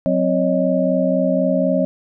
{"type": "tone cluster", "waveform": "sine", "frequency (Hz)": [183.3, 262.4, 557, 621], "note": ["F#3", "C4", "C#5", "D#5"], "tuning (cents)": [-16, 5, 8, -3], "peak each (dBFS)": -20, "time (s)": [0.06, 1.85], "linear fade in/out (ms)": 0, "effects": []}